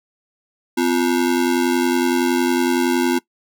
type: ring-modulated tone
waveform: square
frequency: 301.7 Hz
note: D4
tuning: 47 cents sharp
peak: -13 dBFS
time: 0.77-3.19 s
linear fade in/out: 10 ms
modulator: 45.4 Hz
effects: noise-tail reverb RT60 0.1 s tail -21 dB re dry